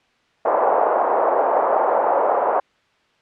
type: band-pass noise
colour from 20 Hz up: pink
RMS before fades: -18 dBFS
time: 0.45-2.6 s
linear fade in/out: 5 ms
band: 530 to 960 Hz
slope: 24 dB/octave
effects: white hiss -60 dBFS RMS until 3.21 s + low-pass 3000 Hz 12 dB/octave